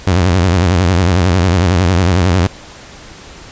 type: tone with vibrato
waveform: sawtooth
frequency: 89.9 Hz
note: F#2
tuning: 49 cents flat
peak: -5 dBFS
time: 0.07-2.47 s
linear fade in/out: 0 ms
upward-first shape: sine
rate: 11 Hz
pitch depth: 130 cents each way
effects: pink hiss -35 dBFS RMS until 3.51 s + resampled to 16000 Hz

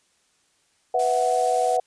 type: chord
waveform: sine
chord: B suspended fourth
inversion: none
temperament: equal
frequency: 493.9 / 659.3 / 740 Hz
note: B4 / E5 / F#5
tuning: 0 / 0 / 0 cents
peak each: -24 / -25 / -21 dBFS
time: 0.94-1.8 s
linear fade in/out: 5 ms
type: noise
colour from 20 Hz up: blue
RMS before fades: -34 dBFS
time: 0.99-1.77 s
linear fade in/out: 5 ms
effects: white hiss -65 dBFS RMS until 1.86 s + resampled to 22050 Hz

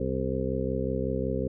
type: harmonic tone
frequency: 65.41 Hz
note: C2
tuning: in tune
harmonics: 1 / 2 / 3 / 4 / 6 / 7 / 8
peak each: -34 / -34 / -34 / -34 / -34 / -34 / -34 dBFS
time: 0-1.48 s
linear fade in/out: 5 ms
effects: none

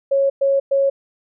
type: tone bursts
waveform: sine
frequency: 550 Hz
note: C#5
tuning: 14 cents flat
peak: -13 dBFS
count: 3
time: 0.11-0.9 s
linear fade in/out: 10 ms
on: 190 ms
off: 110 ms
effects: none

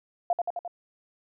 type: tone with echo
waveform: sine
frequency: 698.5 Hz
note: F5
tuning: in tune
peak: -20 dBFS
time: 0.3-0.33 s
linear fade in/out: 2 ms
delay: 87 ms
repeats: 4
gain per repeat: -3 dB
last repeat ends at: 0.678 s
effects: none

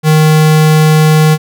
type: tone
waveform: square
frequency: 155.3 Hz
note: D#3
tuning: 3 cents flat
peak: -5 dBFS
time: 0.03-1.38 s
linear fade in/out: 50 ms
effects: none

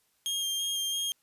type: tone with vibrato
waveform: sawtooth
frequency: 3217 Hz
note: G7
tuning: 44 cents sharp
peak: -26 dBFS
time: 0.26-1.12 s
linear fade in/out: 0 ms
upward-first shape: square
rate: 3 Hz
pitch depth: 13 cents each way
effects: white hiss -71 dBFS RMS until 1.22 s + resampled to 32000 Hz

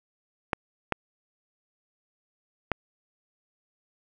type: clicks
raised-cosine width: 0.5 ms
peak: -9 dBFS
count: 3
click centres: 0.532 / 0.923 / 2.717 s
effects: none

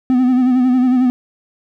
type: tone with vibrato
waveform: triangle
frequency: 253.1 Hz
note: B3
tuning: 43 cents sharp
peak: -8 dBFS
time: 0.1-1.1 s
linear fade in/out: 0 ms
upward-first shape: sine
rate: 11 Hz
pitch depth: 49 cents each way
effects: none

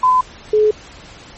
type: tone pair in turn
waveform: sine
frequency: 1014 / 426.3 Hz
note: B5 / G#4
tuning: +45 / +45 cents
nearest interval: octave + minor third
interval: 1500 cents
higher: first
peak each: -9 dBFS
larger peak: neither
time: 0.03-0.21 / 0.53-0.71 s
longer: neither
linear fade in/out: 5 ms
effects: pink hiss -39 dBFS RMS until 1.37 s + MP3 32 kbps

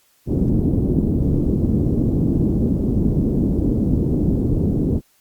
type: low-pass noise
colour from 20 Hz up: white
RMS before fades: -18 dBFS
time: 0.26-5.01 s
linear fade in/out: 50 ms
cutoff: 310 Hz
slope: 24 dB/octave
effects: white hiss -59 dBFS RMS until 5.2 s + Opus 48 kbps

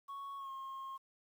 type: tone with pitch glide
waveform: sine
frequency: 1108.7 to 1073.4 Hz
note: C#6 to C6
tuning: 0 to +44 cents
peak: -40 dBFS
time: 0.08-0.98 s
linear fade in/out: 20 ms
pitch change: -56 cents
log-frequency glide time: 0.37-0.51 s
effects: tanh soft clip ceiling -41 dBFS + 11-bit

